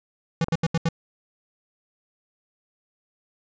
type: tone bursts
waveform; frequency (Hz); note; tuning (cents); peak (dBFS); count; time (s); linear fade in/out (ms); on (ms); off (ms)
square; 164.81; E3; 0; -20; 5; 0.41-0.888; 2; 34; 77
type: click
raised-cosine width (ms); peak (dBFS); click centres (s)
1; -17; 0.484
effects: resampled to 16000 Hz